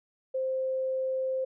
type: tone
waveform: sine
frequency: 523.3 Hz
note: C5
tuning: in tune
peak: -27 dBFS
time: 0.34-1.45 s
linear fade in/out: 10 ms
effects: none